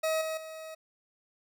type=tone with level steps; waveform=40% pulse; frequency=636 Hz; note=D#5; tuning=38 cents sharp; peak=-26 / -31 / -40 dBFS; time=0.03-0.75 s; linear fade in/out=10 ms; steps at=0.21 / 0.37 s; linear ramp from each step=5 ms; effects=none